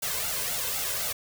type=noise with flanger; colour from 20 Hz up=white; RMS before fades=-30 dBFS; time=0.02-1.13 s; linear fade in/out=10 ms; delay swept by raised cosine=1.4 to 1.96 ms; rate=3.9 Hz; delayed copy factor=+0.75; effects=none